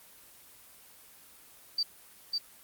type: tone with echo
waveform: sine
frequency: 4646 Hz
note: D8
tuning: 20 cents flat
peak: -26 dBFS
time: 1.78-1.83 s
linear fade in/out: 5 ms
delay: 550 ms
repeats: 1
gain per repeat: -2 dB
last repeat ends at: 2.38 s
effects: white hiss -55 dBFS RMS until 2.63 s + Opus 24 kbps